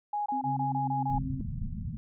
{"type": "tone bursts", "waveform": "sine", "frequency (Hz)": 830, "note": "G#5", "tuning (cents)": -1, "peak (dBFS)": -28, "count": 7, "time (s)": [0.13, 1.184], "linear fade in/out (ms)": 5, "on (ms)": 130, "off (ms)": 24}
{"type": "tone with tremolo", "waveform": "sine", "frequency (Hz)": 262.2, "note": "C4", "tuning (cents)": 4, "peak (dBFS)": -33, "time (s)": [0.32, 1.41], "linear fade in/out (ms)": 2, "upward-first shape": "sine", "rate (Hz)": 7.5, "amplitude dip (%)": 45}
{"type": "tone with pitch glide", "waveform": "sine", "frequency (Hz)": [137.4, 135.51], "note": ["C#3", "C#3"], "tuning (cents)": [-15, -39], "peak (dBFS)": -32, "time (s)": [0.43, 1.39], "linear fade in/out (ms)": 50, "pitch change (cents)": -24, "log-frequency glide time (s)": [0.74, 1.13]}
{"type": "low-pass noise", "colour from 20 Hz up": "pink", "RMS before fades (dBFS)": -35, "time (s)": [1.1, 1.97], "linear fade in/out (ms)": 0, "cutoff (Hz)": 230, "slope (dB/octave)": 96}
{"effects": []}